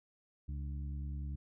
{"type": "harmonic tone with a mistuned harmonic", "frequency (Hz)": 70.2, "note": "C#2", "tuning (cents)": 22, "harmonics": [1, 2, 3, 4], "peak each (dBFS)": [-38, -45, -53, -56], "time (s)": [0.48, 1.36], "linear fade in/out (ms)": 10, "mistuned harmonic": 4, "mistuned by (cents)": 100, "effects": []}